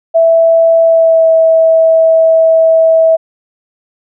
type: tone with pitch glide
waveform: sine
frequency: 659.3 to 649.5 Hz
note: E5 to E5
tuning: 0 to -26 cents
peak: -4 dBFS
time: 0.14-3.17 s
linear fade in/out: 20 ms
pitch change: -26 cents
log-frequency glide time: 0.83-1.29 s
effects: none